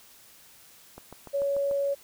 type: click train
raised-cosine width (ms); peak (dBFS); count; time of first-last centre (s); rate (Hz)
1; -28; 6; 0.98-1.712; 6.83
type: tone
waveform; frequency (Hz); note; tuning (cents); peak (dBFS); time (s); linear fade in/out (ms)
sine; 560; C#5; +18; -24; 1.33-1.95; 20
effects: white hiss -54 dBFS RMS until 2.03 s